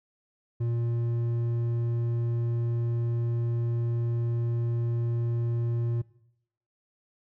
sine tone with hard clipping, 117.6 Hz, A#2, 16 cents sharp, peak -27 dBFS, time 0.6-6.02 s, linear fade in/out 10 ms, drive 6 dB, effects noise-tail reverb RT60 0.8 s tail -20 dB re dry

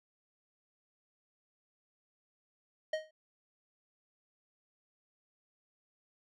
square tone with exponential decay, 625 Hz, D#5, 8 cents sharp, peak -29 dBFS, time 2.93-3.11 s, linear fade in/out 5 ms, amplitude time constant 39 ms, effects low-pass 4000 Hz 12 dB/octave

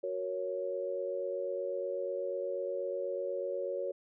sine chord, F# major, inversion none, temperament equal, 370 / 466.2 / 554.4 Hz, F#4 / A#4 / C#5, 0 / 0 / 0 cents, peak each -39 / -39 / -35 dBFS, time 0.03-3.92 s, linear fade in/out 10 ms, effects none

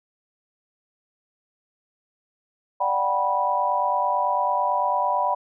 sine chord, G major seventh, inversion second, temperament just, 588 / 735 / 784 / 980 Hz, D5 / F#5 / G5 / B5, +2 / -12 / 0 / -14 cents, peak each -28 / -27 / -27 / -22 dBFS, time 2.8-5.35 s, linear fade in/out 10 ms, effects none

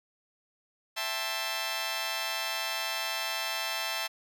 10% pulse chord, A minor seventh, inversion second, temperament just, 660 / 792 / 880 / 1056 Hz, E5 / G5 / A5 / C6, +2 / +18 / 0 / +16 cents, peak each -28 / -32 / -28 / -30 dBFS, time 0.96-4.08 s, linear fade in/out 20 ms, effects none

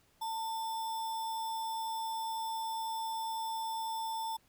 sine tone with sample-and-hold, 896 Hz, A5, 31 cents sharp, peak -34 dBFS, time 0.21-4.37 s, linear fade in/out 10 ms, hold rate 4410 Hz, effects pink hiss -69 dBFS RMS until 4.48 s

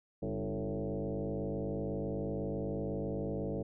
sine tone with frequency modulation, 130 Hz, C3, 11 cents flat, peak -33 dBFS, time 0.22-3.63 s, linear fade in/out 10 ms, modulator 106 Hz, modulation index 4.3, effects none

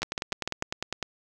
two click trains, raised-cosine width 0.2 ms, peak -12 / -11 dBFS, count 11 / 5, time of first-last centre 0.02-1.027 / 0.03-0.624 s, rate 9.93 / 6.73 Hz, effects none

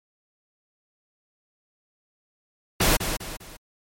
pink noise with echo, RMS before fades -19 dBFS, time 2.8-2.97 s, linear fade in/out 10 ms, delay 200 ms, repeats 3, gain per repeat -8 dB, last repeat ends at 3.57 s, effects MP3 64 kbps

